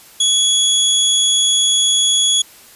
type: tone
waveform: 25% pulse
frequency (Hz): 3363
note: G#7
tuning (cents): +21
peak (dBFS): -8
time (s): 0.2-2.42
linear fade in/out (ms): 5
effects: white hiss -43 dBFS RMS until 2.75 s + resampled to 32000 Hz